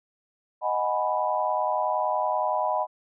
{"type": "chord", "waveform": "sine", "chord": "G# minor seventh", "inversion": "second", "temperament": "equal", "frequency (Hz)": [622.3, 740, 830.6, 987.8], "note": ["D#5", "F#5", "G#5", "B5"], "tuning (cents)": [0, 0, 0, 0], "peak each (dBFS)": [-28, -29, -30, -27], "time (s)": [0.61, 2.87], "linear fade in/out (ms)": 50, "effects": []}